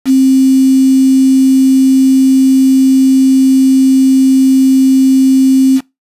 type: tone with quantisation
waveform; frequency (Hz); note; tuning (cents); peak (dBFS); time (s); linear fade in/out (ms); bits
sine; 264.7; C4; +20; -4; 0.05-5.81; 50; 4
effects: noise-tail reverb RT60 0.2 s tail -22 dB re dry + resampled to 32000 Hz